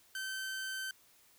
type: tone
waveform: sawtooth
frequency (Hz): 1543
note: G6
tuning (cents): -28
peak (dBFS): -34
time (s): 0.15-0.91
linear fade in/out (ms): 2
effects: white hiss -65 dBFS RMS until 1.38 s